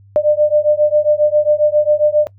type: beating tone pair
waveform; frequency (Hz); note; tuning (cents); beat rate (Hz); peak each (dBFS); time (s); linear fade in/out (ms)
sine; 596 / 603.4; D5 / D5; +25 / +47; 7.4; -13; 0.16-2.27; 0
effects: noise-tail reverb RT60 0.1 s tail -22 dB re dry + added 99 Hz sine -42 dBFS peak until 2.38 s